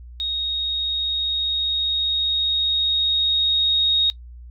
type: tone with level ramp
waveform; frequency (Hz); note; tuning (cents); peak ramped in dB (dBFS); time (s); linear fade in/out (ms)
sine; 3745; A#7; +7; -22 to -15; 0.2-4.1; 0
effects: noise-tail reverb RT60 0.1 s tail -19 dB re dry + added 60 Hz sine -37 dBFS peak until 4.5 s